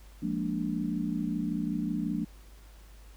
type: chord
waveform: sine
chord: Bb dominant seventh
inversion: second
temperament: equal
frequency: 174.61 / 207.7 / 233.1 / 293.7 Hz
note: F3 / Ab3 / Bb3 / D4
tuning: 0 / 0 / 0 / 0 cents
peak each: -34 dBFS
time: 0.22-2.25 s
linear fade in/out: 10 ms
effects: added 51 Hz sine -49 dBFS peak until 3.16 s + pink hiss -59 dBFS RMS until 3.16 s